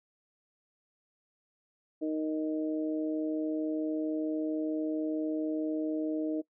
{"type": "harmonic tone", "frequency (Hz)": 155.56, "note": "D#3", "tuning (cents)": 0, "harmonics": [2, 3, 4], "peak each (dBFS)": [-30, -38, -39], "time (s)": [2.01, 6.42], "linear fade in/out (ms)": 20, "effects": ["noise-tail reverb RT60 0.1 s tail -21 dB re dry"]}